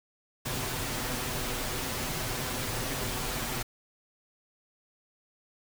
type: noise with comb filter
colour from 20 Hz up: pink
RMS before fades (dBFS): -33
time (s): 0.45-3.63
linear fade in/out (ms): 10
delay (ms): 7.9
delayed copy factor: +0.55
effects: none